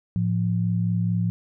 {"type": "tone pair together", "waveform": "sine", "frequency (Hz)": [110, 174.61], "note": ["A2", "F3"], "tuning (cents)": [0, 0], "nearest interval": "minor sixth", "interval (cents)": 800, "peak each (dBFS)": -23, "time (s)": [0.16, 1.3], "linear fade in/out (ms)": 0, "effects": []}